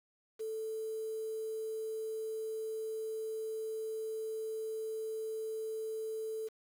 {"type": "tone with quantisation", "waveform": "sine", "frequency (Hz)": 440, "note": "A4", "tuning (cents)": 0, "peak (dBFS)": -36, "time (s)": [0.39, 6.49], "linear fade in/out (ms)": 20, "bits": 9, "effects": []}